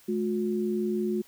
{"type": "tone pair together", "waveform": "sine", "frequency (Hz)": [214.1, 360.1], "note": ["A3", "F#4"], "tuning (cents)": [-47, -47], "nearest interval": "major sixth", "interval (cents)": 900, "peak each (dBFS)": [-28, -28], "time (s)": [0.08, 1.22], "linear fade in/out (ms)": 10, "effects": ["white hiss -57 dBFS RMS until 1.27 s"]}